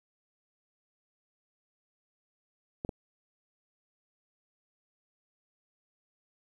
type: clicks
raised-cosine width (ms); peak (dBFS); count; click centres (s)
2; -21; 2; 2.849 / 2.892
effects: 10-bit